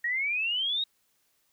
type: exponential sweep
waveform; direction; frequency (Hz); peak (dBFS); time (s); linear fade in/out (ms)
sine; up; 1863 to 3818; -26; 0.04-0.84; 5
effects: white hiss -71 dBFS RMS until 1.52 s